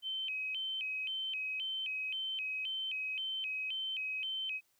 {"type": "tone with vibrato", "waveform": "sine", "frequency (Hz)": 2800, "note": "F7", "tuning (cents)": 4, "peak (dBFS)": -35, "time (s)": [0.02, 4.61], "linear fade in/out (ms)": 50, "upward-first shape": "square", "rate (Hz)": 1.9, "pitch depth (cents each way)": 170, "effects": ["white hiss -74 dBFS RMS until 4.79 s"]}